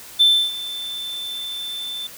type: tone with ADSR envelope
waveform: triangle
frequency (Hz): 3539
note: A7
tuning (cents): +9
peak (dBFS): -7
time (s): 0.19-2.07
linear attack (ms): 21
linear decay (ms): 300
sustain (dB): -18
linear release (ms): 3
effects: tanh soft clip ceiling -5 dBFS + white hiss -40 dBFS RMS until 2.17 s